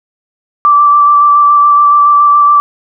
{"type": "tone with vibrato", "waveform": "sine", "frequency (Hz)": 1167, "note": "D6", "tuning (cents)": -11, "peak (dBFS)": -3, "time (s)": [0.65, 2.6], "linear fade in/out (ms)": 0, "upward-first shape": "square", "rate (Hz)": 7.1, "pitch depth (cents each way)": 11, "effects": []}